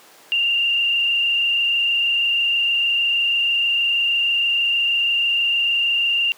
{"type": "tone with frequency modulation", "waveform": "sine", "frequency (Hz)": 2794, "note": "F7", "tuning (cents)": 0, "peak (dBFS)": -16, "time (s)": [0.32, 6.32], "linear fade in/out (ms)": 0, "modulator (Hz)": 26.3, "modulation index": 1.8, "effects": ["pink hiss -47 dBFS RMS until 6.37 s", "high-pass 400 Hz 12 dB/octave"]}